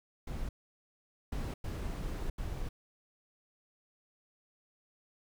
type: noise bursts at uneven times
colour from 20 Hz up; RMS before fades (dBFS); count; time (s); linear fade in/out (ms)
brown; -37; 4; 0.27-0.49 / 1.32-1.54 / 1.64-2.3 / 2.38-2.69; 5
effects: none